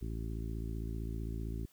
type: harmonic tone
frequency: 55.5 Hz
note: A1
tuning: 16 cents sharp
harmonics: 1 / 2 / 3 / 4 / 5 / 6 / 7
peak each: -38 / -42 / -47 / -48 / -49 / -50 / -52 dBFS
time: 0.01-1.66 s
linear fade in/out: 10 ms
effects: white hiss -67 dBFS RMS until 1.72 s